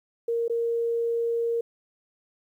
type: tone with dropouts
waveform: sine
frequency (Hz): 465.4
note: A#4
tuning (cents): -3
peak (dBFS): -23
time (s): 0.28-1.61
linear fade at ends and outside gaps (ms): 5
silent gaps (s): 0.481-0.497
effects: 10-bit